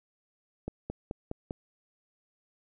accelerating click train, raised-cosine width 2 ms, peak -21 dBFS, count 5, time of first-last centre 0.68-1.509 s, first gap 220 ms, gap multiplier 0.96, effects none

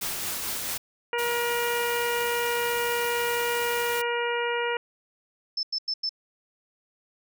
white noise with tremolo, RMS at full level -30 dBFS, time 0.01-0.78 s, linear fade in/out 10 ms, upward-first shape triangle, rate 4.6 Hz, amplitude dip 30%
harmonic tone, 475.6 Hz, A#4, 35 cents sharp, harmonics 1 / 2 / 3 / 4 / 5 / 6, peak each -28 / -31 / -33 / -34 / -35 / -36 dBFS, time 1.13-4.77 s, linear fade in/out 2 ms
white noise, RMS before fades -35 dBFS, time 1.18-4.02 s, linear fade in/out 10 ms
sine tone bursts, 5274 Hz, E8, in tune, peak -25 dBFS, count 4, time 5.57-6.093 s, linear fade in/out 5 ms, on 61 ms, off 93 ms
effects none

